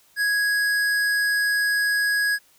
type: tone with tanh clipping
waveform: sine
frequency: 1661.2 Hz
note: G#6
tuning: in tune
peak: -21 dBFS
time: 0.16-2.39 s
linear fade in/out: 50 ms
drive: 17 dB
effects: white hiss -58 dBFS RMS until 2.58 s